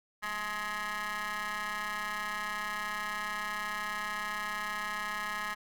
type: ring-modulated tone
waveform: 20% pulse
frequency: 207.6 Hz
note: G#3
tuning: in tune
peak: -26 dBFS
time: 0.22-5.55 s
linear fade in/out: 20 ms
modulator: 1470 Hz
effects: none